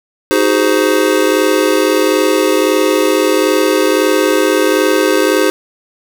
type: chord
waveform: square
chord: Ab dominant seventh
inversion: second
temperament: just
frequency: 311.5 / 373.8 / 415.3 / 519.1 Hz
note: Eb4 / Gb4 / Ab4 / C5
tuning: +2 / +18 / 0 / -14 cents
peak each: -16 dBFS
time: 0.31-5.5 s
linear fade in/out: 0 ms
effects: none